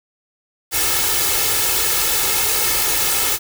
white noise with comb filter, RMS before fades -18 dBFS, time 0.71-3.39 s, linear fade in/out 50 ms, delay 2.3 ms, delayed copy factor +0.75, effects none

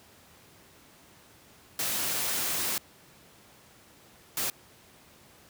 white noise bursts at uneven times, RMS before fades -30 dBFS, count 2, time 1.79-2.78 / 4.37-4.5 s, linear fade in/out 2 ms, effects pink hiss -56 dBFS RMS until 5.49 s + high-pass 80 Hz 12 dB/octave

